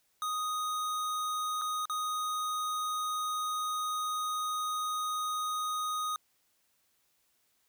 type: tone with dropouts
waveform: square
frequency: 1244.5 Hz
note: D#6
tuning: in tune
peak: -32 dBFS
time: 0.22-6.16 s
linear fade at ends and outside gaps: 1 ms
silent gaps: 1.614-1.618 / 1.855-1.897 s
effects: white hiss -73 dBFS RMS until 7.68 s